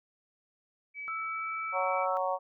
sine tone with pitch glide, 2287 to 2300 Hz, D7 to D7, -47 to -37 cents, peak -37 dBFS, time 0.94-2.07 s, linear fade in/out 50 ms, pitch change +10 cents, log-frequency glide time 1.31-1.5 s
sine tone, 1318.5 Hz, E6, in tune, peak -34 dBFS, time 1.08-2.17 s, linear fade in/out 0 ms
harmonic tone, 185.3 Hz, F#3, 3 cents sharp, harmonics 3 / 4 / 5 / 6, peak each -32 / -33 / -34 / -35 dBFS, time 1.72-2.39 s, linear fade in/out 50 ms
effects none

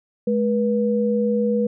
sine tone pair together, 212.2 / 484.7 Hz, G#3 / B4, +38 / -32 cents, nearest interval octave + major second, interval 1430 cents, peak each -20 dBFS, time 0.27-1.67 s, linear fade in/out 5 ms, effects none

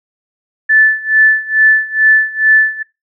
sine tone with tremolo, 1750 Hz, A6, 10 cents flat, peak -4 dBFS, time 0.69-2.83 s, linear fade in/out 10 ms, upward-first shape sine, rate 2.3 Hz, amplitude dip 90%, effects noise-tail reverb RT60 0.2 s tail -19 dB re dry

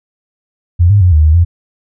sine tone with pitch steps, 87 / 102.2 / 90.2 / 76.9 / 77.5 / 85.9 Hz, F2 / G#2 / F#2 / D#2 / D#2 / F2, -6 / -27 / -44 / -20 / -6 / -28 cents, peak -4 dBFS, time 0.79-1.45 s, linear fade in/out 20 ms, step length 110 ms, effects none

